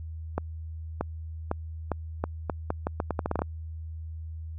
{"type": "accelerating click train", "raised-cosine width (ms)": 1, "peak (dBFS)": -13, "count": 16, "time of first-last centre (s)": [0.38, 3.419], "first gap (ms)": 630, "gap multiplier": 0.8, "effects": ["added 80 Hz sine -35 dBFS peak until 4.58 s"]}